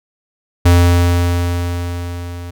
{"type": "tone with level ramp", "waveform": "square", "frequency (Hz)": 87.31, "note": "F2", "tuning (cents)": 0, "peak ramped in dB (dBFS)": [-6, -27], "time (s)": [0.65, 2.51], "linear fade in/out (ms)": 10, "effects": []}